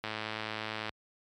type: click train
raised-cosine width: 0.3 ms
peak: -19 dBFS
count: 94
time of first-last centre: 0.04-0.893 s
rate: 109 Hz
effects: high-pass 60 Hz 12 dB/octave + MP3 96 kbps